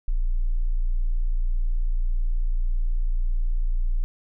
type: tone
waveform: sine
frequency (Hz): 29.14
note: A#0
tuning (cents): 0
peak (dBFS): -19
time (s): 0.08-4.04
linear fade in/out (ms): 0
effects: none